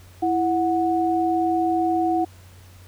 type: tone pair together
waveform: sine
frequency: 331.3 / 735.6 Hz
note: E4 / F#5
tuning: +9 / -10 cents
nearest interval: octave + major second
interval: 1381 cents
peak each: -21 dBFS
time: 0.22-2.25 s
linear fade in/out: 10 ms
effects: added 91 Hz sine -45 dBFS peak until 2.87 s + pink hiss -52 dBFS RMS until 2.87 s